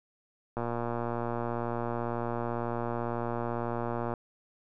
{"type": "click train", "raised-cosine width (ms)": 1, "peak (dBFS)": -19, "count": 422, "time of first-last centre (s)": [0.57, 4.138], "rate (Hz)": 118, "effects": []}